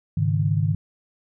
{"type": "chord", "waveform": "sine", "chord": "Ab suspended fourth", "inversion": "none", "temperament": "equal", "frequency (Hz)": [103.83, 138.59, 155.56], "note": ["Ab2", "Db3", "Eb3"], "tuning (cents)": [0, 0, 0], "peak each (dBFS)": [-22, -25, -22], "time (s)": [0.17, 0.75], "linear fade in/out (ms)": 5, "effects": []}